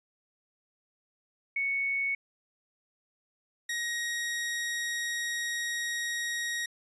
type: tone pair in turn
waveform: sine / sawtooth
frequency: 2217 / 1886 Hz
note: C#7 / A#6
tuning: 0 / +20 cents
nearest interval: minor third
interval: 280 cents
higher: first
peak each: -27 dBFS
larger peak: neither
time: 1.56-2.15 / 3.69-6.66 s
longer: second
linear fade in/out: 5 ms
effects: resampled to 24000 Hz